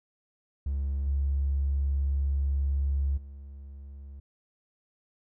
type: tone with level steps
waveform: triangle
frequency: 69.3 Hz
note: C#2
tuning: in tune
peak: -24 / -20 / -39 dBFS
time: 0.66-4.2 s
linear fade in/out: 5 ms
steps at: 1.06 / 3.16 s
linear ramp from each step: 20 ms
effects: tanh soft clip ceiling -22 dBFS